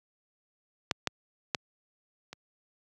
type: clicks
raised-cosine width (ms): 0.2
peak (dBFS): -8 / -9 / -9 / -24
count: 4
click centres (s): 0.912 / 1.073 / 1.548 / 2.33
effects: high-pass 100 Hz 12 dB/octave